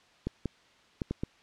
clicks, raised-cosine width 3 ms, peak -18 dBFS, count 5, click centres 0.27 / 0.457 / 1.018 / 1.11 / 1.235 s, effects white hiss -61 dBFS RMS until 1.42 s + low-pass 4000 Hz 12 dB/octave

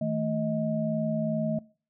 sine tone cluster, 158.1 / 220.7 / 629 Hz, D#3 / A3 / D#5, +28 / +5 / +19 cents, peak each -31 / -29 / -31 dBFS, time 0.01-1.59 s, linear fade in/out 5 ms, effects noise-tail reverb RT60 0.4 s tail -22 dB re dry

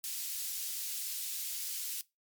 white high-pass noise, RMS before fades -38 dBFS, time 0.04-2.01 s, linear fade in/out 0 ms, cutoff 3600 Hz, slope 12 dB/octave, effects noise-tail reverb RT60 0.2 s tail -20 dB re dry + MP3 96 kbps

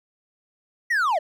triangle linear sweep, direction down, 1975.5 to 570 Hz, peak -17 dBFS, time 0.9-1.19 s, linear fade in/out 10 ms, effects none

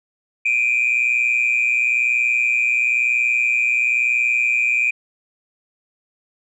sine tone pair together, 2362 / 2483 Hz, D7 / D#7, +9 / -4 cents, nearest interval minor second, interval 87 cents, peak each -17 dBFS, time 0.45-4.91 s, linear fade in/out 10 ms, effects tanh soft clip ceiling -10 dBFS

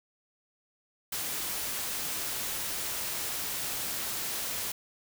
white noise, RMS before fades -34 dBFS, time 1.12-4.72 s, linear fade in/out 5 ms, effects none

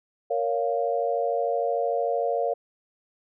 sine chord, Bb minor, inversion none, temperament just, 466.2 / 559.4 / 699.2 Hz, Bb4 / Db5 / F5, 0 / +16 / +2 cents, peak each -27 dBFS, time 0.3-2.54 s, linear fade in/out 10 ms, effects none

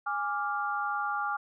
sine chord, D diminished, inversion second, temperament equal with one note detuned, 824.9 / 1174.7 / 1396.9 Hz, Ab5 / D6 / F6, -12 / 0 / 0 cents, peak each -33 dBFS, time 0.06-1.37 s, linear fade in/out 10 ms, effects none

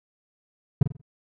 triangle tone with echo, 138.59 Hz, C#3, in tune, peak -10 dBFS, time 0.81-0.83 s, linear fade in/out 5 ms, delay 46 ms, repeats 4, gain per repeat -9 dB, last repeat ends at 1.014 s, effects none

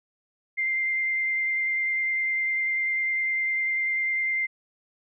sine tone with vibrato, 2093 Hz, C7, in tune, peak -23 dBFS, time 0.57-4.47 s, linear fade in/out 20 ms, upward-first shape triangle, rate 10 Hz, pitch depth 14 cents each way, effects none

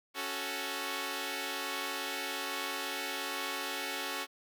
5% pulse chord, F# minor, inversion second, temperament equal, 277.2 / 370 / 440 Hz, C#4 / F#4 / A4, 0 / 0 / 0 cents, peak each -28 dBFS, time 0.14-4.27 s, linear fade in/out 50 ms, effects none

